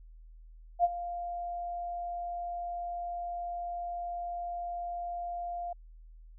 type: tone with ADSR envelope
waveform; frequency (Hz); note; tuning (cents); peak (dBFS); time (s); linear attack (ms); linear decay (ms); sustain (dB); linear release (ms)
sine; 698.5; F5; 0; -19; 0.79-5.73; 51; 33; -15; 5
effects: added 40 Hz sine -49 dBFS peak until 6.38 s